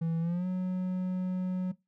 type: tone with pitch glide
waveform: triangle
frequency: 164.81 to 183.93 Hz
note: E3 to F#3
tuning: 0 to -10 cents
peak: -26 dBFS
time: 0.01-1.72 s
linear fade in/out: 10 ms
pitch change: +190 cents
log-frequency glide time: 0.2-0.47 s
effects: noise-tail reverb RT60 0.2 s tail -19 dB re dry